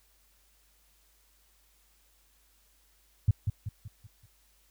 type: tone with echo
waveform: sine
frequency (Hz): 103.83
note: G#2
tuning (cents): 0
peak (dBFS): -17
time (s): 3.28-3.31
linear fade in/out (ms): 5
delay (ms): 190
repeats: 5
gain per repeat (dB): -7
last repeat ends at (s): 4.26
effects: added 50 Hz sine -67 dBFS peak until 4.7 s + white hiss -67 dBFS RMS until 4.7 s